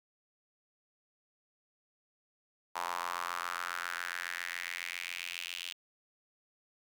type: tone with high-pass filter sweep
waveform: sawtooth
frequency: 87.31 Hz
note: F2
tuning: in tune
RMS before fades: -39 dBFS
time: 2.75-5.73 s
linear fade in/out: 10 ms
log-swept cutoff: 940 to 3000 Hz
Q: 3.6
effects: none